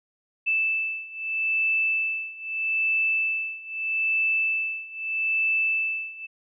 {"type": "beating tone pair", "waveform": "sine", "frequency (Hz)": [2637, 2637.79], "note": ["E7", "E7"], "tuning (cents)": [0, 1], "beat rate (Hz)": 0.79, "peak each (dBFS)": [-27, -25], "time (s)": [0.46, 6.27], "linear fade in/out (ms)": 20, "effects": []}